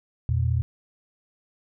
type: tone pair together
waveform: sine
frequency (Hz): 85 / 120.21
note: F2 / B2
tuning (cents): -46 / -46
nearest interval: tritone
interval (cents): 600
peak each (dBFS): -23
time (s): 0.29-0.62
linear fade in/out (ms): 0
effects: none